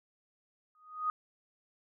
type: tone with exponential growth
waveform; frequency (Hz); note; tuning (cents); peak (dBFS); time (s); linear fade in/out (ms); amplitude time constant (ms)
sine; 1244.5; D#6; 0; -26; 0.75-1.1; 1; 75
effects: none